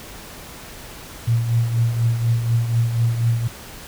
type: tone with tremolo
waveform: sine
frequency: 116.54 Hz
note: A#2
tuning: in tune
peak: -13 dBFS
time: 1.27-3.48 s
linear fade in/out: 10 ms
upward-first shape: triangle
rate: 4.1 Hz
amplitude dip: 65%
effects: pink hiss -38 dBFS RMS until 3.87 s